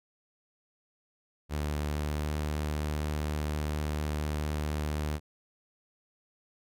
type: tone with pitch glide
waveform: sawtooth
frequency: 74.4 to 75.35 Hz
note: D2 to D2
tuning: +23 to +45 cents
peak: -26 dBFS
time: 1.49-5.2 s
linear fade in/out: 50 ms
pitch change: +22 cents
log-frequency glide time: 1.94-2.3 s
effects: none